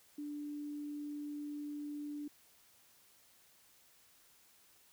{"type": "tone", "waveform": "sine", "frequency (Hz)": 293.7, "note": "D4", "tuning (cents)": 0, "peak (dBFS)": -40, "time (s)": [0.18, 2.28], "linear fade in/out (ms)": 5, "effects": ["white hiss -66 dBFS RMS until 4.92 s"]}